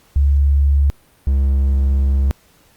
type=tone pair in turn; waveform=sine / triangle; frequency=70.4 / 68.04 Hz; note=C#2 / C#2; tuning=+27 / -32 cents; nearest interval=minor second; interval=59 cents; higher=first; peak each=-10 dBFS; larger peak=neither; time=0.16-0.9 / 1.27-2.31 s; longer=second; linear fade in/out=0 ms; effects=pink hiss -53 dBFS RMS until 2.76 s + Opus 48 kbps